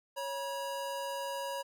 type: tone pair together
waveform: square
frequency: 553 / 963.7 Hz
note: C#5 / B5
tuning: -4 / -43 cents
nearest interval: minor seventh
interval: 961 cents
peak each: -39 / -39 dBFS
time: 0.16-1.63 s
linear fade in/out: 20 ms
effects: none